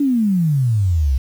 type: exponential sweep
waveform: sine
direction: down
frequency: 293.5 to 62.1 Hz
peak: -13 dBFS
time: 0-1.18 s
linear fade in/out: 5 ms
effects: 7-bit